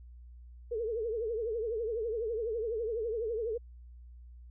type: tone with vibrato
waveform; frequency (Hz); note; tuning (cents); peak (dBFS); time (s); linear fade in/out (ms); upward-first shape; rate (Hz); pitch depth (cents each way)
sine; 451.7; A4; +45; -31; 0.71-3.58; 10; triangle; 12; 140
effects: added 60 Hz sine -48 dBFS peak until 4.5 s